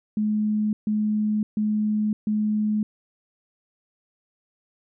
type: tone bursts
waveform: sine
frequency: 212.5 Hz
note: G#3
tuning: 40 cents sharp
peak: -20 dBFS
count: 4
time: 0.17-2.83 s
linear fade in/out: 2 ms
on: 560 ms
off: 140 ms
effects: none